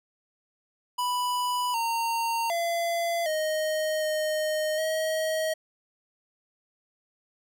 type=tone with pitch steps; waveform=square; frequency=988 / 920 / 680 / 622 / 618 / 633 Hz; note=B5 / A#5 / F5 / D#5 / D#5 / D#5; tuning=0 / -23 / -46 / -1 / -12 / +30 cents; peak=-26 dBFS; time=0.98-5.54 s; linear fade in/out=10 ms; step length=760 ms; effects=none